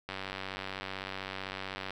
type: click train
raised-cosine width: 0.3 ms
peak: -21 dBFS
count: 175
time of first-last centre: 0.09-1.906 s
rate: 95.8 Hz
effects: 10-bit